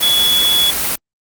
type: tone in noise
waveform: sine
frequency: 3390 Hz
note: G#7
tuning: 35 cents sharp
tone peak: -11 dBFS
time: 0.02-0.71 s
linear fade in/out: 10 ms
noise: white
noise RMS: -18 dBFS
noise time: 0-0.96 s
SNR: +4 dB
effects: Opus 32 kbps